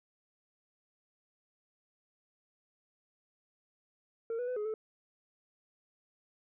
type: tone with pitch steps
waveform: sine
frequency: 457 / 490.4 / 502 / 420.5 / 436.2 Hz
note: A#4 / B4 / B4 / G#4 / A4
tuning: -34 / -12 / +28 / +22 / -15 cents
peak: -30 dBFS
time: 4.3-4.74 s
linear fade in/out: 2 ms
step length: 88 ms
effects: tanh soft clip ceiling -32 dBFS